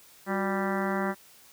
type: harmonic tone with a mistuned harmonic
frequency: 196 Hz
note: G3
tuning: in tune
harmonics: 1 / 2 / 3 / 4 / 5 / 6 / 7 / 8 / 9 / 10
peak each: -30 / -33 / -35 / -36 / -37 / -38 / -38 / -39 / -40 / -40 dBFS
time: 0.26-1.15 s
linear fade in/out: 50 ms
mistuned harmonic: 2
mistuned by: -100 cents
effects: white hiss -55 dBFS RMS until 1.52 s

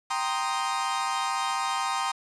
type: chord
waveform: 40% pulse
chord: C minor seventh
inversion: second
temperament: equal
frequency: 784 / 932.3 / 1046.5 / 1244.5 Hz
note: G5 / Bb5 / C6 / Eb6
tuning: 0 / 0 / 0 / 0 cents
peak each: -31 dBFS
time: 0.1-2.12 s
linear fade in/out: 10 ms
effects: resampled to 22050 Hz + 8-bit

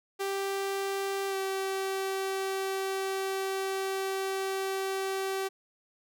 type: tone with pitch glide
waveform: sawtooth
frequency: 392 to 385.5 Hz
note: G4 to G4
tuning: 0 to -29 cents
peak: -26 dBFS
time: 0.19-5.49 s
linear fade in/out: 20 ms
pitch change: -29 cents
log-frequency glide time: 1.28-1.36 s
effects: none

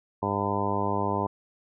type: harmonic tone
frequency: 100.8 Hz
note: G2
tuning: 49 cents sharp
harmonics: 1 / 2 / 3 / 4 / 5 / 6 / 7 / 8 / 9 / 10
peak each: -33 / -33 / -35 / -33 / -36 / -36 / -36 / -37 / -31 / -32 dBFS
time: 0.22-1.27 s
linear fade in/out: 10 ms
effects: none

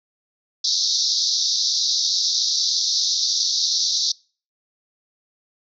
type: band-pass noise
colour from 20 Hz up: white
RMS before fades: -21 dBFS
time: 0.64-4.12 s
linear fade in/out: 5 ms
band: 3700 to 6000 Hz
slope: 96 dB/octave
effects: noise-tail reverb RT60 0.4 s tail -26 dB re dry

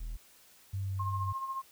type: tone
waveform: triangle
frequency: 40.15 Hz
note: E1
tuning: 45 cents flat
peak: -34 dBFS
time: 0-0.17 s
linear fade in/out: 10 ms
type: tone with vibrato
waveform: sine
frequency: 96.9 Hz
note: G2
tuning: 20 cents flat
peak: -32 dBFS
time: 0.73-1.33 s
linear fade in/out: 10 ms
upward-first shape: triangle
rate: 3.3 Hz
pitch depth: 16 cents each way
type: tone with tremolo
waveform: sine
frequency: 1068 Hz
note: C6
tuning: 35 cents sharp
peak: -32 dBFS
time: 0.99-1.62 s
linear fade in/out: 10 ms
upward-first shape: sine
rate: 14 Hz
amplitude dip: 55%
effects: white hiss -60 dBFS RMS until 1.71 s

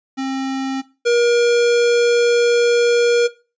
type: tone pair in turn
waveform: square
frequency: 267 / 475.7 Hz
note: C4 / A#4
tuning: +35 / +35 cents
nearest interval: minor seventh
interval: 1000 cents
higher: second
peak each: -21 / -13 dBFS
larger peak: second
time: 0.17-0.82 / 1.05-3.28 s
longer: second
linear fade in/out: 20 ms
effects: noise-tail reverb RT60 0.3 s tail -17 dB re dry + resampled to 16000 Hz

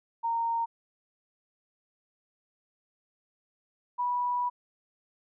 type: tone pair in turn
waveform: sine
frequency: 924 / 978.9 Hz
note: A#5 / B5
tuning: -16 / -16 cents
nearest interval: minor second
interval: 100 cents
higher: second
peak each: -26 dBFS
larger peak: neither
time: 0.23-0.66 / 3.98-4.5 s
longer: second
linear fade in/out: 20 ms
effects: none

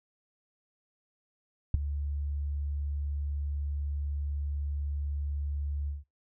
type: tone with ADSR envelope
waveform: sine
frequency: 72 Hz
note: D2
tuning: 34 cents flat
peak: -15 dBFS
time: 1.74-6.04 s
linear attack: 3 ms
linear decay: 11 ms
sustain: -15 dB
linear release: 160 ms
effects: noise-tail reverb RT60 0.2 s tail -24 dB re dry + tanh soft clip ceiling -11 dBFS

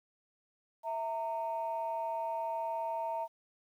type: tone pair together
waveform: sine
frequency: 656 / 917 Hz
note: E5 / A#5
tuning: -9 / -29 cents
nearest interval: tritone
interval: 580 cents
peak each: -36 / -34 dBFS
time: 0.83-3.28 s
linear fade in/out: 50 ms
effects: tanh soft clip ceiling -27 dBFS + 11-bit

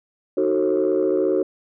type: chord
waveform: sine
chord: D# diminished seventh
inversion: none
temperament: just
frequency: 311.1 / 373.4 / 448 / 537.6 Hz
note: D#4 / F#4 / A4 / C5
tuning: 0 / +16 / +31 / +47 cents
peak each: -23 / -19 / -23 / -23 dBFS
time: 0.37-1.43 s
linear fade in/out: 5 ms
effects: tanh soft clip ceiling -11 dBFS

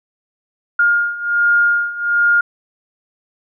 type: beating tone pair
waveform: sine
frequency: 1415 / 1416.3 Hz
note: F6 / F6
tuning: +22 / +24 cents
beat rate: 1.3 Hz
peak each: -17 / -14 dBFS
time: 0.79-2.41 s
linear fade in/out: 5 ms
effects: none

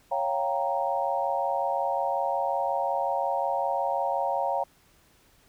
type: chord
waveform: sine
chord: G half-diminished seventh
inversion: second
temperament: equal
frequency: 554.4 / 698.5 / 784 / 932.3 Hz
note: Db5 / F5 / G5 / Bb5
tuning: 0 / 0 / 0 / 0 cents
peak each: -30 dBFS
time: 0.11-4.64 s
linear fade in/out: 10 ms
effects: pink hiss -61 dBFS RMS until 5.48 s

